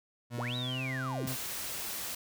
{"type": "tone with pitch glide", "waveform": "30% pulse", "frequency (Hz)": [120.2, 131.08], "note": ["B2", "C3"], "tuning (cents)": [-46, 4], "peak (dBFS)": -32, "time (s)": [0.3, 1.37], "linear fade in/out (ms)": 50, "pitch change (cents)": 150, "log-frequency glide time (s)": [0.42, 0.83]}
{"type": "linear two-way sweep", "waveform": "sine", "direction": "up then down", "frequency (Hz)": [60, 3951, 60], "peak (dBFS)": -36, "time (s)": [0.37, 1.28], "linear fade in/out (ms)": 10, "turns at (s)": 0.56}
{"type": "noise", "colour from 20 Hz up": "white", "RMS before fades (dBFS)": -38, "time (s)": [1.27, 2.15], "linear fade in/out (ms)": 5}
{"effects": []}